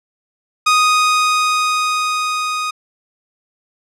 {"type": "tone with level ramp", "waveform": "sawtooth", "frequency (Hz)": 1244.5, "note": "D#6", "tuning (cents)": 0, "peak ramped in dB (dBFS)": [-6, -15], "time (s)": [0.66, 2.71], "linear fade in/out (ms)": 10, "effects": ["low-pass 8000 Hz 12 dB/octave"]}